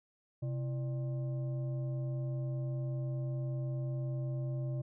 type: tone with frequency modulation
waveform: sine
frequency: 130.81 Hz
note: C3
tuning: in tune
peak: -33 dBFS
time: 0.42-4.82 s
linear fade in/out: 10 ms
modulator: 465 Hz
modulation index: 0.4
effects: none